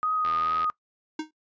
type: tone with vibrato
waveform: sine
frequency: 1244.5 Hz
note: D#6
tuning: in tune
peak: -23 dBFS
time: 0.03-0.7 s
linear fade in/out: 0 ms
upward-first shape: triangle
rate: 2.4 Hz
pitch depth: 24 cents each way
type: click train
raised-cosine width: 0.3 ms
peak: -21 dBFS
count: 33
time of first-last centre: 0.25-0.644 s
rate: 81.3 Hz
type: tone with exponential decay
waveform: square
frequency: 311.1 Hz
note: D#4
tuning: in tune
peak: -26 dBFS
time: 1.19-1.31 s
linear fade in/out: 5 ms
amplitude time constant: 24 ms
effects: noise-tail reverb RT60 0.1 s tail -21 dB re dry + resampled to 16000 Hz